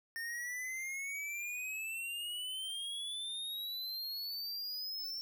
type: exponential sweep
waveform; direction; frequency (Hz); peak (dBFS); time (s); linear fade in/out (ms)
square; up; 1819 to 5450; -39; 0.16-5.21; 0
effects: 13-bit